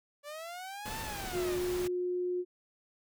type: linear two-way sweep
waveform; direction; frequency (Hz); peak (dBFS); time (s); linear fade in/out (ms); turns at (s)
sawtooth; up then down; 571 to 904 to 571; -37; 0.23-1.59; 50; 1
type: noise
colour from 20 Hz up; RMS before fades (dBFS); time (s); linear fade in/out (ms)
pink; -41; 0.85-1.88; 10
type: tone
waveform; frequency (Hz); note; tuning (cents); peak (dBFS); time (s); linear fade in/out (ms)
sine; 359.2; F4; +49; -30; 1.32-2.45; 50
effects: none